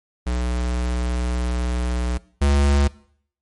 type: tone pair in turn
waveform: square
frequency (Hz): 61 / 70.8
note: B1 / C#2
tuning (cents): -21 / +37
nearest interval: minor third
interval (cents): 258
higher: second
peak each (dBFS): -21 / -15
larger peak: second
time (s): 0.26-2.18 / 2.41-2.88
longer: first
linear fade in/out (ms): 10
effects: noise-tail reverb RT60 0.6 s tail -21 dB re dry + MP3 48 kbps